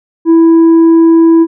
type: tone with tanh clipping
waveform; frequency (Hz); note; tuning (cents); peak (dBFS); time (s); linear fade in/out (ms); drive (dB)
sine; 329.6; E4; 0; -3; 0.25-1.47; 50; 3
effects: none